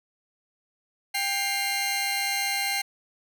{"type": "tone cluster", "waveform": "sawtooth", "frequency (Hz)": [793, 2114, 2800, 4080], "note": ["G5", "C7", "F7", "C8"], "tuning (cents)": [20, 17, 4, -44], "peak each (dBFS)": [-27, -24, -32, -32], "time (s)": [1.14, 2.82], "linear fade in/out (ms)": 10, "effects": []}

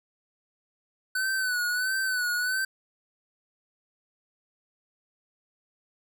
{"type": "tone with vibrato", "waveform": "square", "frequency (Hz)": 1500, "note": "F#6", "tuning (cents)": 23, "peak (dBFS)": -26, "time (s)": [1.15, 2.65], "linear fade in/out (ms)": 5, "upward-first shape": "sine", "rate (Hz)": 1.5, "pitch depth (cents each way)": 61, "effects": []}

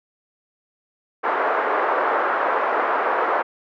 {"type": "band-pass noise", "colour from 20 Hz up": "white", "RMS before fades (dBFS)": -21, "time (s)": [1.23, 3.43], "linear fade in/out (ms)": 20, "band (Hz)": [400, 1400], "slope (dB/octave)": 24, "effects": []}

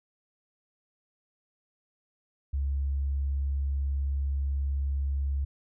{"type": "tone", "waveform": "sine", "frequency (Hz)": 69.3, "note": "C#2", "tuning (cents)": 0, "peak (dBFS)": -25, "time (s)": [2.53, 5.45], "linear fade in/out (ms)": 10, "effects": ["tanh soft clip ceiling -21 dBFS"]}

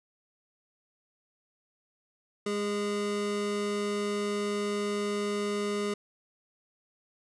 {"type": "tone pair together", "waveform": "square", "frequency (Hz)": [206.1, 410], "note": ["G#3", "G#4"], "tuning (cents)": [-13, -22], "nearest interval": "octave", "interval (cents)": 1191, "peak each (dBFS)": [-34, -31], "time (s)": [2.46, 5.94], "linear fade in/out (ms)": 5, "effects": ["resampled to 22050 Hz"]}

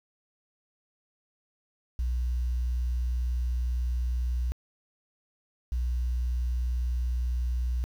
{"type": "tone pair in turn", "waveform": "sine", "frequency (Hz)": [61, 61], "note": ["B1", "B1"], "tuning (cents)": [-21, -21], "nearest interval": "unison", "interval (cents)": 0, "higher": "neither", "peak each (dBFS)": -24, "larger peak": "neither", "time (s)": [[1.99, 4.52], [5.72, 7.84]], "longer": "first", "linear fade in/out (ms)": 0, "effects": ["tanh soft clip ceiling -23 dBFS", "9-bit"]}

